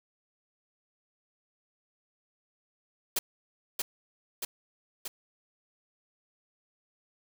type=noise with echo; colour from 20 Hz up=white; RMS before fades=-28 dBFS; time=3.16-3.19 s; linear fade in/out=5 ms; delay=630 ms; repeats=3; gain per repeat=-3 dB; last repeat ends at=5.08 s; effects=none